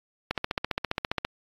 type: click train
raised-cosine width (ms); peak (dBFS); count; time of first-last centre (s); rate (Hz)
0.3; -10; 15; 0.31-1.25; 14.9
effects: AAC 32 kbps